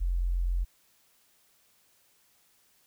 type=tone; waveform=sine; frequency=43.9 Hz; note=F1; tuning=10 cents sharp; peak=-25 dBFS; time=0-0.65 s; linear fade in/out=20 ms; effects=white hiss -66 dBFS RMS until 2.86 s